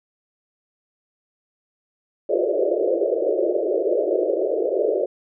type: band-pass noise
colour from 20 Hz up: pink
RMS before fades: -21 dBFS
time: 2.29-5.06 s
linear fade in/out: 10 ms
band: 340 to 630 Hz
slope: 96 dB/octave
effects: none